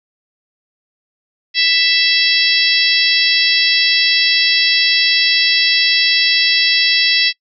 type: harmonic tone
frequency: 661 Hz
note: E5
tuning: 5 cents sharp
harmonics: 3 / 4 / 5 / 6 / 7 / 8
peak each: -18 / -18 / -18 / -18 / -18 / -18 dBFS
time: 1.54-7.33 s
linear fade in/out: 50 ms
effects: noise-tail reverb RT60 0.1 s tail -24 dB re dry